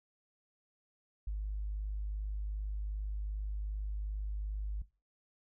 sine tone, 51.3 Hz, G#1, 21 cents flat, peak -33 dBFS, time 1.27-4.82 s, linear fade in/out 5 ms, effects noise-tail reverb RT60 0.3 s tail -19 dB re dry + tanh soft clip ceiling -29 dBFS

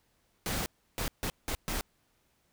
pink noise bursts at uneven times, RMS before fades -33 dBFS, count 5, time 0.46-0.66 / 0.98-1.08 / 1.23-1.3 / 1.48-1.55 / 1.68-1.81 s, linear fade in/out 0 ms, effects pink hiss -72 dBFS RMS until 2.52 s

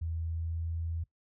sine tone with pitch glide, 82 to 82.71 Hz, E2 to E2, -9 to +6 cents, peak -32 dBFS, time 0.01-1.04 s, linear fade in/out 10 ms, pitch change +15 cents, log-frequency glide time 0.26-0.66 s, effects noise-tail reverb RT60 0.1 s tail -19 dB re dry

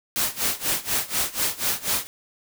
white noise with tremolo, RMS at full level -22 dBFS, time 0.16-2.07 s, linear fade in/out 0 ms, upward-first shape sine, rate 4.1 Hz, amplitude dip 90%, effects none

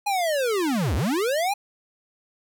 square linear two-way sweep, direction down then up, 837 to 58.7 to 837 Hz, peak -22 dBFS, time 0.06-1.54 s, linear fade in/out 10 ms, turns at 0.95 s, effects none

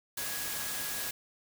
sine tone in noise, 1661.2 Hz, G#6, in tune, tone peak -45 dBFS, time 0.17-1.11 s, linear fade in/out 5 ms, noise white, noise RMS -36 dBFS, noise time 0.17-1.11 s, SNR -12 dB, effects none

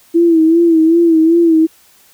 sine tone with vibrato, 329.6 Hz, E4, in tune, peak -6 dBFS, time 0.14-1.67 s, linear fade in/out 20 ms, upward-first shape sine, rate 2.6 Hz, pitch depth 65 cents each way, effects white hiss -48 dBFS RMS until 2.13 s

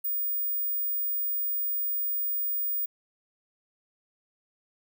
sine tone, 15000 Hz, A#9, 10 cents sharp, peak -26 dBFS, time 0.04-2.86 s, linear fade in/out 10 ms, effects none

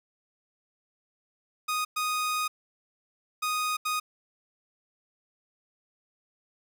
sawtooth tone bursts at uneven times, 1243 Hz, D#6, 2 cents flat, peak -23 dBFS, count 4, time 1.68-1.85 / 1.96-2.48 / 3.42-3.77 / 3.85-4 s, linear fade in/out 10 ms, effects none

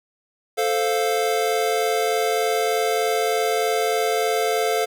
square chord, F major, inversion first, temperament equal, 440 / 523.3 / 698.5 Hz, A4 / C5 / F5, 0 / 0 / 0 cents, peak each -23 / -27 / -24 dBFS, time 0.57-4.86 s, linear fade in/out 20 ms, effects none

